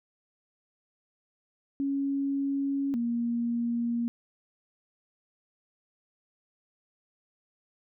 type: tone pair in turn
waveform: sine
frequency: 277.1 / 235.7 Hz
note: C#4 / A#3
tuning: -1 / +19 cents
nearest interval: minor third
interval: 280 cents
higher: first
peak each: -26 dBFS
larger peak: neither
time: 1.8-2.94 / 2.94-4.08 s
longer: neither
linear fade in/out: 0 ms
effects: none